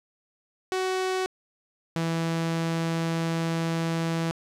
sawtooth tone pair in turn, 373.9 / 164.93 Hz, F#4 / E3, +18 / +1 cents, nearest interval octave + major second, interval 1417 cents, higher first, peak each -21 dBFS, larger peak neither, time 0.72-1.26 / 1.96-4.31 s, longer second, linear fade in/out 0 ms, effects low-pass 8000 Hz 12 dB/octave + 10-bit

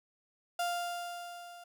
35% pulse tone with level ramp, 698.5 Hz, F5, in tune, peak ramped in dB -28 to -47 dBFS, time 0.59-1.64 s, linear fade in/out 5 ms, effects none

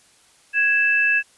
sine tone pair together, 1659.6 / 2637 Hz, G#6 / E7, -2 / 0 cents, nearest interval minor sixth, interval 802 cents, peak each -18 dBFS, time 0.53-1.23 s, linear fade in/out 50 ms, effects white hiss -55 dBFS RMS until 1.37 s + resampled to 24000 Hz

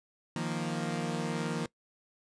sawtooth chord, Eb suspended second, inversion none, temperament equal, 155.56 / 174.61 / 233.1 Hz, Eb3 / F3 / Bb3, 0 / 0 / 0 cents, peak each -32 dBFS, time 0.36-1.66 s, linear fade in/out 2 ms, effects noise-tail reverb RT60 0.1 s tail -21 dB re dry + resampled to 22050 Hz

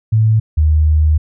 sine tone pair in turn, 110 / 77.11 Hz, A2 / D#2, 0 / -15 cents, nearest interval tritone, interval 615 cents, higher first, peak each -8 dBFS, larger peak neither, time 0.12-0.4 / 0.57-1.18 s, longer second, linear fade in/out 10 ms, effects none

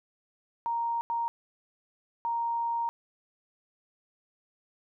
sine tone bursts at uneven times, 932.3 Hz, A#5, in tune, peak -27 dBFS, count 3, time 0.66-1.01 / 1.1-1.28 / 2.25-2.89 s, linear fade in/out 0 ms, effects none

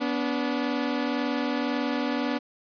sawtooth tone pair together, 246 / 287.9 Hz, B3 / D4, -7 / -34 cents, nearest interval minor third, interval 273 cents, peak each -24 dBFS, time 0-2.39 s, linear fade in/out 20 ms, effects resampled to 11025 Hz

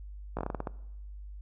slowing click train, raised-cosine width 1 ms, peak -19 dBFS, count 9, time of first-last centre 0.37-0.672 s, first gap 17 ms, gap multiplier 1.22, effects noise-tail reverb RT60 0.9 s tail -20 dB re dry + added 50 Hz sine -41 dBFS peak until 1.41 s

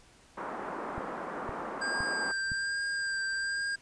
white band-pass noise, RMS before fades -38 dBFS, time 0.37-2.32 s, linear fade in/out 10 ms, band 200 to 1300 Hz, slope 24 dB/octave
click train, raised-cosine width 5 ms, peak -27 dBFS, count 4, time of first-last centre 0.98-2.518 s, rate 1.95 Hz
square tone with vibrato, 1595 Hz, G6, 30 cents sharp, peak -31 dBFS, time 1.81-3.76 s, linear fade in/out 10 ms, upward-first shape sine, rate 1.2 Hz, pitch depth 20 cents each way
effects pink hiss -59 dBFS RMS until 3.81 s + resampled to 22050 Hz

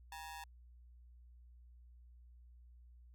sawtooth ring-modulated tone, 880 Hz, A5, in tune, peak -40 dBFS, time 0.12-0.44 s, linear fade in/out 2 ms, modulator 78.4 Hz, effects added 60 Hz sine -57 dBFS peak until 3.14 s

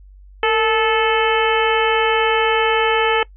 harmonic tone with a mistuned harmonic, 435.9 Hz, A4, 16 cents flat, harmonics 1 / 2 / 3 / 4 / 5 / 6 / 7, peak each -17 / -20 / -22 / -23 / -24 / -25 / -25 dBFS, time 0.43-3.23 s, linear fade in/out 2 ms, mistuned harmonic 1, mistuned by +70 cents, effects noise-tail reverb RT60 0.1 s tail -22 dB re dry + added 48 Hz sine -40 dBFS peak until 3.36 s

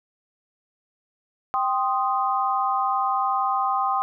sine chord, C minor, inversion second, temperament equal, 784 / 1046.5 / 1244.5 Hz, G5 / C6 / Eb6, 0 / 0 / 0 cents, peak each -24 / -25 / -25 dBFS, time 1.54-4.02 s, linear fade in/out 0 ms, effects none

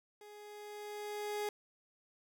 30% pulse tone with level ramp, 416.6 Hz, G#4, 5 cents sharp, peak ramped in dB -50 to -32 dBFS, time 0.21-1.49 s, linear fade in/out 2 ms, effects none

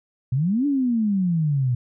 sine exponential two-way sweep, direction up then down, 120 to 293.7 to 120 Hz, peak -18 dBFS, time 0.32-1.75 s, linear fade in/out 5 ms, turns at 0.66 s, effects none

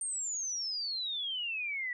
sine exponential sweep, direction down, 8870 to 1928 Hz, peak -33 dBFS, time 0.01-1.93 s, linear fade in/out 2 ms, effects none

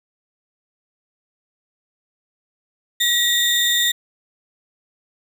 35% pulse tone pair together, 1914 / 3619 Hz, A#6 / A7, +45 / +48 cents, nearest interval major seventh, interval 1103 cents, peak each -19 / -15 dBFS, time 3-3.92 s, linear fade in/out 10 ms, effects none

